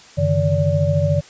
sine tone cluster, 94.3 / 142.6 / 156.3 / 576 Hz, F#2 / C#3 / D#3 / D5, +33 / +49 / +8 / -34 cents, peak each -20 dBFS, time 0.17-1.21 s, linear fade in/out 20 ms, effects white hiss -44 dBFS RMS until 1.29 s + resampled to 16000 Hz

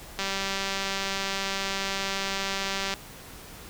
click train, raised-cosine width 0.2 ms, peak -12 dBFS, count 537, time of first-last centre 0.19-2.939 s, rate 195 Hz, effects pink hiss -45 dBFS RMS until 3.69 s

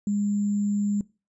sine tone with sample-and-hold, 204.5 Hz, G#3, 26 cents flat, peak -22 dBFS, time 0.07-1.01 s, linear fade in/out 2 ms, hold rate 7350 Hz, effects noise-tail reverb RT60 0.3 s tail -21 dB re dry + resampled to 22050 Hz

